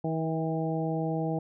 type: harmonic tone with a mistuned harmonic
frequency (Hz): 160.4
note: E3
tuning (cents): -47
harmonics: 1 / 2 / 3 / 4 / 5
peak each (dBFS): -30 / -33 / -35 / -36 / -37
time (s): 0.04-1.39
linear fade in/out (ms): 5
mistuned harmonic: 4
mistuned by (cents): +19
effects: none